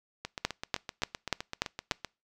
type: two click trains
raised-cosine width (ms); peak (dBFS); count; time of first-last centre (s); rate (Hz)
0.2; -9 / -18; 6 / 15; 0.45-1.912 / 0.25-2.047; 3.42 / 7.79
effects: noise-tail reverb RT60 0.3 s tail -25 dB re dry